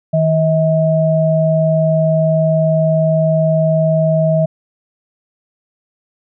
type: tone pair together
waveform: sine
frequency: 158.9 / 639.8 Hz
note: D#3 / D#5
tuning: +37 / +48 cents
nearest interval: 2 octaves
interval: 2411 cents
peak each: -13 dBFS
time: 0.13-4.46 s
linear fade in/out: 10 ms
effects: none